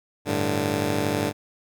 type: chord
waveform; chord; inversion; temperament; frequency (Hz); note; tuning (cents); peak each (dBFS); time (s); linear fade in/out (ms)
10% pulse; G suspended second; none; just; 98 / 110.25 / 147; G2 / A2 / D3; 0 / +4 / +2; -19 / -21 / -20; 0.25-1.33; 50
effects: none